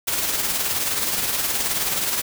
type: noise with tremolo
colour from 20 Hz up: white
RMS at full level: -21 dBFS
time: 0.07-2.22 s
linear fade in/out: 10 ms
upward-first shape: triangle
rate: 19 Hz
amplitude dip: 50%
effects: none